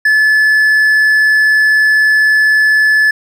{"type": "tone", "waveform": "triangle", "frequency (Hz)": 1728, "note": "A6", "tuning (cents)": -32, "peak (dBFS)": -5, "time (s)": [0.05, 3.11], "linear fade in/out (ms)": 5, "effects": []}